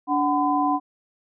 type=tone cluster; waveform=sine; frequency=290.4 / 746 / 1013 Hz; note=D4 / F#5 / B5; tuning=-19 / +14 / +44 cents; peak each=-23 dBFS; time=0.07-0.8 s; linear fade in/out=50 ms; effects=none